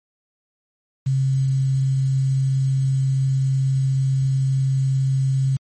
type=tone with quantisation; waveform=sine; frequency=133.8 Hz; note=C3; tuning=39 cents sharp; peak=-16 dBFS; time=1.06-5.57 s; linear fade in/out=10 ms; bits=7; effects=MP3 32 kbps